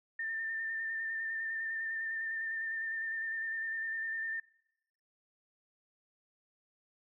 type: tone with vibrato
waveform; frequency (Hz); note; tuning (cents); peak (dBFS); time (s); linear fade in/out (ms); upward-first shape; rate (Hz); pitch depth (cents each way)
sine; 1800; A6; +39; -34; 0.19-4.4; 5; square; 9.9; 18
effects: noise-tail reverb RT60 0.9 s tail -26 dB re dry